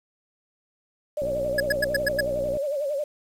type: tone with vibrato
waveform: sine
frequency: 574 Hz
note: D5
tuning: 40 cents flat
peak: -24 dBFS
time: 1.17-3.04 s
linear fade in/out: 5 ms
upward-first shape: sine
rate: 11 Hz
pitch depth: 99 cents each way
type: click train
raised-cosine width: 2 ms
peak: -22 dBFS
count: 84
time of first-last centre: 1.22-2.57 s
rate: 61.5 Hz
type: tone bursts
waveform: square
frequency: 1682 Hz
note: G#6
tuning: 22 cents sharp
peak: -20 dBFS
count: 6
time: 1.58-2.208 s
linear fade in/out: 5 ms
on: 23 ms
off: 98 ms
effects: resampled to 32000 Hz + 8-bit